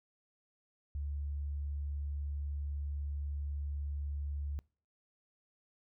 sine tone, 71.9 Hz, D2, 36 cents flat, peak -35 dBFS, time 0.95-4.59 s, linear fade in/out 0 ms, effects noise-tail reverb RT60 0.4 s tail -25 dB re dry

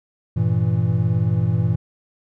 triangle chord, E diminished, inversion first, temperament equal, 98 / 116.54 / 164.81 Hz, G2 / Bb2 / E3, 0 / 0 / 0 cents, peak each -20 / -17 / -20 dBFS, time 0.36-1.76 s, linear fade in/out 10 ms, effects none

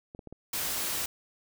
clicks, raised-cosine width 2 ms, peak -30 dBFS, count 4, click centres 0.149 / 0.192 / 0.273 / 0.326 s
white noise, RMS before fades -32 dBFS, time 0.53-1.06 s, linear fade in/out 5 ms
effects none

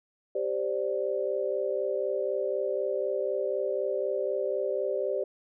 sine chord, G suspended fourth, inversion none, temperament equal, 392 / 523.3 / 587.3 Hz, G4 / C5 / D5, 0 / 0 / 0 cents, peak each -31 dBFS, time 0.35-5.24 s, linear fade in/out 5 ms, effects none

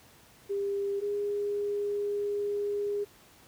sine tone pair in turn, 400 / 409.1 Hz, G4 / G#4, +35 / -26 cents, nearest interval unison, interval 39 cents, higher second, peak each -28 dBFS, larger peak neither, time 0.49-1.01 / 1.01-3.05 s, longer second, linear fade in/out 20 ms, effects pink hiss -57 dBFS RMS until 3.47 s + high-pass 60 Hz 12 dB/octave

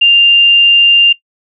sine tone, 2794 Hz, F7, in tune, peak -3 dBFS, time 0.01-1.13 s, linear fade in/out 10 ms, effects noise-tail reverb RT60 0.1 s tail -19 dB re dry

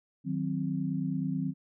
sine chord, C diminished, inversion first, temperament equal, 155.56 / 185 / 261.6 Hz, Eb3 / Gb3 / C4, 0 / 0 / 0 cents, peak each -33 dBFS, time 0.24-1.54 s, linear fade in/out 50 ms, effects none

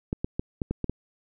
clicks, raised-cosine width 3 ms, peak -14 dBFS, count 7, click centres 0.129 / 0.245 / 0.395 / 0.618 / 0.71 / 0.843 / 0.896 s, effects none

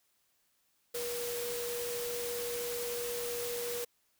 sine tone in noise, 479.6 Hz, A#4, 49 cents sharp, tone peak -36 dBFS, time 0.94-3.85 s, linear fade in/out 10 ms, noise white, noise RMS -40 dBFS, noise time 0.94-3.85 s, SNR +1 dB, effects white hiss -74 dBFS RMS until 4.19 s

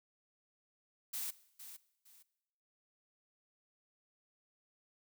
blue noise with echo, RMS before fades -40 dBFS, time 1.13-1.31 s, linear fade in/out 10 ms, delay 460 ms, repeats 2, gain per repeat -11 dB, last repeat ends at 2.23 s, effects noise-tail reverb RT60 0.9 s tail -19 dB re dry

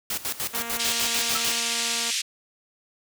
white noise with tremolo, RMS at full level -28 dBFS, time 0.1-1.59 s, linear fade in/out 2 ms, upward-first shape square, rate 6.7 Hz, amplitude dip 80%
5% pulse tone, 233.1 Hz, A#3, in tune, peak -21 dBFS, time 0.53-2.11 s, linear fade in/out 10 ms
pink band-pass noise, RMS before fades -27 dBFS, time 0.79-2.22 s, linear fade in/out 10 ms, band 2500 to 8700 Hz, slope 24 dB/octave
sine tone with exponential decay, 1320 Hz, E6, 2 cents sharp, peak -24 dBFS, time 1.35-1.47 s, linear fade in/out 5 ms, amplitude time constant 24 ms
effects none

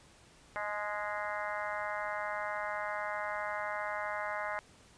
harmonic tone with a mistuned harmonic, 207.7 Hz, G#3, in tune, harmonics 3 / 4 / 5 / 6 / 7 / 8 / 9 / 10, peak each -40 / -41 / -42 / -43 / -43 / -44 / -45 / -45 dBFS, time 0.56-4.59 s, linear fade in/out 0 ms, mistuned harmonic 4, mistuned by +25 cents, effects pink hiss -60 dBFS RMS until 4.97 s + resampled to 22050 Hz

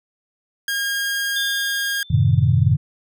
sawtooth tone, 1622 Hz, G#6, 41 cents flat, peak -17 dBFS, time 0.68-2.03 s, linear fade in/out 2 ms
sine tone with exponential decay, 3542 Hz, A7, 11 cents sharp, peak -22 dBFS, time 1.36-2.74 s, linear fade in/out 5 ms, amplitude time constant 300 ms
sine chord, F# diminished seventh, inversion none, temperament equal, 92.5 / 110 / 130.81 / 155.56 Hz, F#2 / A2 / C3 / Eb3, 0 / 0 / 0 / 0 cents, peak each -19 / -18 / -17 / -20 dBFS, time 2.1-2.77 s, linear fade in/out 10 ms
effects none

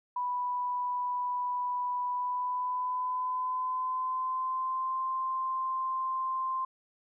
sine tone with pitch glide, 987 to 1045.7 Hz, B5 to C6, -1 to -1 cents, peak -29 dBFS, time 0.16-6.65 s, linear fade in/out 5 ms, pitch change +100 cents, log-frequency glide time 2.09-5 s, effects none

